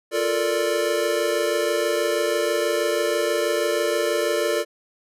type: chord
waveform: square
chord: Bb major seventh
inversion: second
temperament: equal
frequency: 349.2 / 440 / 466.2 / 587.3 Hz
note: F4 / A4 / Bb4 / D5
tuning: 0 / 0 / 0 / 0 cents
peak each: -28 / -26 / -28 / -25 dBFS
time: 0.11-4.65 s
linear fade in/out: 50 ms
effects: resampled to 32000 Hz